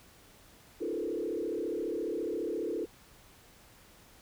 sine tone with frequency modulation, 392 Hz, G4, in tune, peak -31 dBFS, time 0.8-2.86 s, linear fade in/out 20 ms, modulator 34.6 Hz, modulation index 2.5, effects pink hiss -58 dBFS RMS until 4.21 s

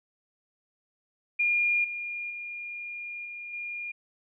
sine tone with level steps, 2417 Hz, D7, 49 cents sharp, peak -22 / -32 / -35 / -37 / -33 dBFS, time 1.39-3.92 s, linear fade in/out 10 ms, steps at 1.84 / 2.3 / 3.25 / 3.53 s, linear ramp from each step 5 ms, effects none

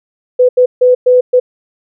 sine tone bursts at uneven times, 500 Hz, B4, 21 cents sharp, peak -4 dBFS, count 5, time 0.39-0.49 / 0.57-0.66 / 0.81-0.95 / 1.06-1.21 / 1.33-1.4 s, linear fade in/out 10 ms, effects none

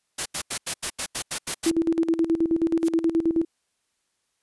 white noise bursts, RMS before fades -27 dBFS, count 10, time 0.18-1.707 s, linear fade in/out 10 ms, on 78 ms, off 83 ms
sine tone with tremolo, 329.6 Hz, E4, in tune, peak -17 dBFS, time 1.66-3.45 s, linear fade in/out 5 ms, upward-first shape square, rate 9.4 Hz, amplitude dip 75%
blue noise with exponential growth, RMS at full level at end -29 dBFS, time 2.8-2.88 s, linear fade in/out 0 ms, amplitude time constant 16 ms
effects white hiss -74 dBFS RMS until 4.42 s + resampled to 24000 Hz

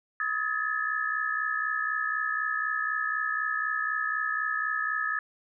sine tone cluster, 1270 / 1692 / 1756 Hz, D#6 / G#6 / A6, +35 / +32 / -4 cents, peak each -31 dBFS, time 0.2-5.19 s, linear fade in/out 2 ms, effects none

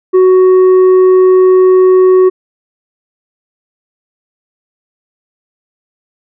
triangle tone with tanh clipping, 371.6 Hz, F#4, 7 cents sharp, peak -4 dBFS, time 0.13-2.3 s, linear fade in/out 20 ms, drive 9 dB, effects none

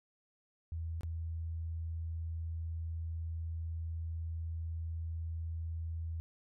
sine tone with dropouts, 82 Hz, E2, 9 cents flat, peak -36 dBFS, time 0.72-6.2 s, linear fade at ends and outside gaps 0 ms, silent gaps 1.009-1.033 s, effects none

